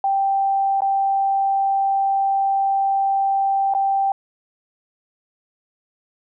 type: tone with dropouts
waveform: sine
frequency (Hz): 784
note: G5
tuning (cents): 0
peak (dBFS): -16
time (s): 0.04-4.12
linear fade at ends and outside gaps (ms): 2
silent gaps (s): 0.806-0.819 / 3.738-3.748
effects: none